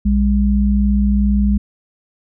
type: tone pair together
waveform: sine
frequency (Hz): 60.3 / 203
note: B1 / G#3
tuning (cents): -41 / -39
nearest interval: octave + major sixth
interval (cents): 2102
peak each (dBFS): -14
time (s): 0.05-1.58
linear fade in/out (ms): 10
effects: none